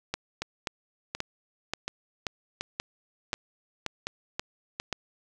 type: two click trains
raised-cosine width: 0.2 ms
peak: -14 / -12 dBFS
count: 7 / 10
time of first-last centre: 0.42-4.8 / 0.14-4.927 s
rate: 1.37 / 1.88 Hz
effects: none